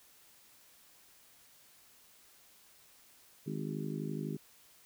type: harmonic tone with a mistuned harmonic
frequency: 51.9 Hz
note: G#1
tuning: in tune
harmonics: 3 / 4 / 5 / 6 / 7 / 8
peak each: -39 / -41 / -43 / -45 / -46 / -47 dBFS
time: 3.46-4.37 s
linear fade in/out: 10 ms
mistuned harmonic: 8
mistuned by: -40 cents
effects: white hiss -62 dBFS RMS until 4.85 s